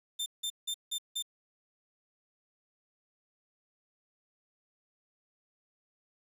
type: tone bursts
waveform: sawtooth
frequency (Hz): 3582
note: A7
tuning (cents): +30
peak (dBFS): -29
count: 5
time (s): 0.19-1.225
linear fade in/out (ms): 10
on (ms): 71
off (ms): 170
effects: resampled to 32000 Hz + 10-bit